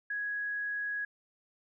sine tone, 1665 Hz, G#6, 4 cents sharp, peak -32 dBFS, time 0.1-1.05 s, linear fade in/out 5 ms, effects none

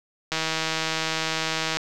click train, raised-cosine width 0.2 ms, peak -8 dBFS, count 233, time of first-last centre 0.32-1.77 s, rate 160 Hz, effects none

